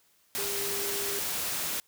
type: tone in noise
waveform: sine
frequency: 402 Hz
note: G4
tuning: 44 cents sharp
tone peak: -36 dBFS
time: 0.38-1.19 s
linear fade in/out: 0 ms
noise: white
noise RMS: -32 dBFS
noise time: 0.35-1.8 s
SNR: -7 dB
effects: white hiss -66 dBFS RMS until 1.87 s + high-pass 60 Hz 12 dB/octave